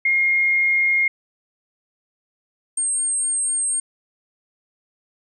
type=tone pair in turn; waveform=sine; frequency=2137 / 8548 Hz; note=C7 / C9; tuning=+36 / +36 cents; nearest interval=2 octaves; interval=2400 cents; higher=second; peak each=-15 / -19 dBFS; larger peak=first; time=0.05-1.08 / 2.77-3.8 s; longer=neither; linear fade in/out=5 ms; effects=none